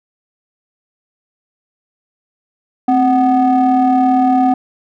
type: ring-modulated tone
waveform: triangle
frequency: 242.6 Hz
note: B3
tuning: 31 cents flat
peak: -4 dBFS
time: 2.88-4.54 s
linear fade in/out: 5 ms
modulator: 504 Hz
effects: none